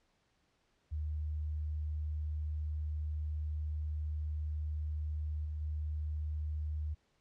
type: tone with level steps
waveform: sine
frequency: 76.2 Hz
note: D#2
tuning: 36 cents flat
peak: -34 / -36 / -34 dBFS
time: 0.91-6.95 s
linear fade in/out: 20 ms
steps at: 5.45 / 5.61 s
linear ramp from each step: 5 ms
effects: pink hiss -75 dBFS RMS until 7.2 s + low-pass 6000 Hz 12 dB/octave